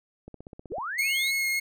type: click train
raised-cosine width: 2 ms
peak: -29 dBFS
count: 9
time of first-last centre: 0.28-0.783 s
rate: 15.9 Hz
type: linear sweep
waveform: sine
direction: up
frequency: 269.5 to 4173 Hz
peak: -30 dBFS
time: 0.7-1.32 s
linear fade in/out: 20 ms
type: tone with vibrato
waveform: 40% pulse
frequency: 2161 Hz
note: C#7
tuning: 45 cents flat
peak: -24 dBFS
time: 0.98-1.6 s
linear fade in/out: 10 ms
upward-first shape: triangle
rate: 3.4 Hz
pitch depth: 16 cents each way
effects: none

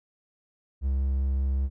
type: tone with vibrato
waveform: triangle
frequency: 67.2 Hz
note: C2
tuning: 47 cents sharp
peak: -21 dBFS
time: 0.81-1.7 s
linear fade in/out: 50 ms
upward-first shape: sine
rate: 5.2 Hz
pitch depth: 10 cents each way
effects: none

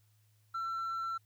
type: tone with hard clipping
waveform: triangle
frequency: 1346 Hz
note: E6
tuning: 36 cents sharp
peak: -33 dBFS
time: 0.54-1.18 s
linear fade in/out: 10 ms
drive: 1 dB
effects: added 106 Hz sine -66 dBFS peak until 1.25 s + white hiss -75 dBFS RMS until 1.25 s

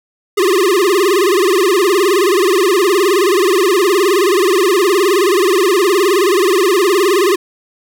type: tone with vibrato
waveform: square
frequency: 378.9 Hz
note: F#4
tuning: 41 cents sharp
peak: -10 dBFS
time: 0.37-7.36 s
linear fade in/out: 10 ms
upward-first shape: sine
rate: 19 Hz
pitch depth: 170 cents each way
effects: none

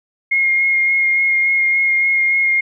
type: tone with vibrato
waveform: sine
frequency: 2143 Hz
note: C7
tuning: 41 cents sharp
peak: -12 dBFS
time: 0.31-2.61 s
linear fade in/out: 10 ms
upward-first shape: sine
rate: 3.5 Hz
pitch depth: 13 cents each way
effects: none

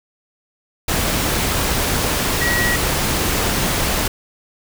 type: tone in noise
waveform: sine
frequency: 1917 Hz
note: A#6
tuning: 48 cents sharp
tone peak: -18 dBFS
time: 2.41-2.76 s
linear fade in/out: 5 ms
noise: pink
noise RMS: -19 dBFS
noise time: 0.88-4.08 s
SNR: -2 dB
effects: none

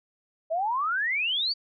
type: exponential sweep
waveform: sine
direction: up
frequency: 622.3 to 4699 Hz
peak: -24 dBFS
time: 0.5-1.54 s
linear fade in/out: 20 ms
effects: none

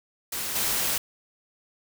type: noise with level steps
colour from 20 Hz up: white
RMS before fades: -31 / -26 dBFS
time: 0.32-0.98 s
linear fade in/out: 5 ms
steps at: 0.55 s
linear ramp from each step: 5 ms
effects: none

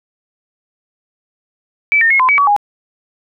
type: tone with pitch steps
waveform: sine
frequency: 2310 / 1822 / 2165 / 1025 / 2275 / 1134 / 822 Hz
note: D7 / A#6 / C#7 / C6 / C#7 / C#6 / G#5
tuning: -29 / -40 / -41 / -36 / +44 / +39 / -18 cents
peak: -8 dBFS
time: 1.92-2.564 s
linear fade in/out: 0 ms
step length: 92 ms
effects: none

